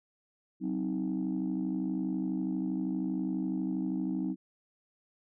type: chord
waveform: sine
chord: C diminished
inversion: second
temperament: just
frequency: 188.37 / 261.6 / 314 Hz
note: Gb3 / C4 / Eb4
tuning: +31 / 0 / +16 cents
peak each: -33 dBFS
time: 0.6-4.36 s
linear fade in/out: 50 ms
effects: tanh soft clip ceiling -24 dBFS